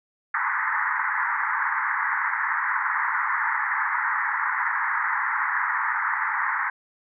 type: band-pass noise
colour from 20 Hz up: white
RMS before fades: -25 dBFS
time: 0.34-6.7 s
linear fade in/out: 5 ms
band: 860 to 2000 Hz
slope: 96 dB/octave
effects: none